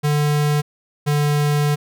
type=tone pair in turn; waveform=square; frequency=147.9 / 147.08 Hz; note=D3 / D3; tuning=+13 / +3 cents; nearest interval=unison; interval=10 cents; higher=first; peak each=-16 dBFS; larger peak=neither; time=0.03-0.62 / 1.06-1.76 s; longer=second; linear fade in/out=20 ms; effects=none